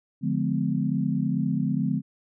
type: chord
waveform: sine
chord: D diminished seventh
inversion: none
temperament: just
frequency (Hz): 146.83 / 176.2 / 211.4 / 253.7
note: D3 / F3 / Ab3 / Cb4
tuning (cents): 0 / +16 / +31 / +47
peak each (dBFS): -28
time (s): 0.21-2.02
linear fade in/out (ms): 50
effects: none